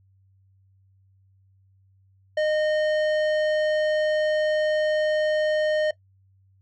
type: tone with tanh clipping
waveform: sine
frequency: 614 Hz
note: D#5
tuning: 23 cents flat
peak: -22 dBFS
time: 2.37-5.91 s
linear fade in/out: 5 ms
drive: 13 dB
effects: noise-tail reverb RT60 0.1 s tail -18 dB re dry + added 96 Hz sine -57 dBFS peak until 6.61 s